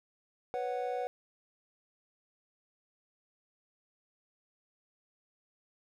triangle chord, B suspended second, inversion none, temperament equal, 493.9 / 554.4 / 740 Hz, B4 / C#5 / F#5, 0 / 0 / 0 cents, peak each -34 / -38 / -34 dBFS, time 0.54-1.07 s, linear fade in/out 0 ms, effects none

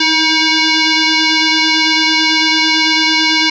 sine tone with frequency modulation, 960 Hz, B5, 49 cents flat, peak -9 dBFS, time 0-3.5 s, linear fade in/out 5 ms, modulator 637 Hz, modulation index 6.6, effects none

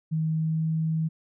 sine tone with pitch glide, 158.6 to 159.89 Hz, D#3 to D#3, +33 to +47 cents, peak -23 dBFS, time 0.11-1.09 s, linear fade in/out 20 ms, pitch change +14 cents, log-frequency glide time 0.3-0.66 s, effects none

